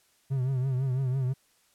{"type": "tone with vibrato", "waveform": "triangle", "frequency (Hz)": 130.81, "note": "C3", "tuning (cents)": 0, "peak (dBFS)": -23, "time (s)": [0.3, 1.34], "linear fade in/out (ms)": 20, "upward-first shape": "triangle", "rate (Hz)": 6, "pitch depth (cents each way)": 96, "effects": ["white hiss -66 dBFS RMS until 1.74 s", "low-pass 12000 Hz 12 dB/octave"]}